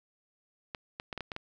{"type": "clicks", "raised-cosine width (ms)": 0.3, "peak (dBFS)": -21, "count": 7, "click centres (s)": [0.748, 0.999, 1.128, 1.177, 1.207, 1.318, 1.364], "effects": []}